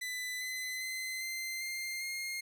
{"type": "tone with pitch steps", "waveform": "sawtooth", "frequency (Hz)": [2000, 2026, 2051, 2078, 2104, 2131], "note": ["B6", "B6", "C7", "C7", "C7", "C7"], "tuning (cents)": [21, 44, -35, -12, 9, 31], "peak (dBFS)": -33, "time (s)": [0.01, 2.41], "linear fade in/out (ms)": 10, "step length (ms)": 400, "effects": []}